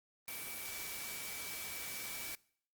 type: tone in noise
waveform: sine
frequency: 2300 Hz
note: D7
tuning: 37 cents flat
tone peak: -49 dBFS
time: 0.28-2.35 s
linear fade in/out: 0 ms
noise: white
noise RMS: -44 dBFS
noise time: 0.28-2.35 s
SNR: -8 dB
effects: noise-tail reverb RT60 0.6 s tail -23 dB re dry + Opus 32 kbps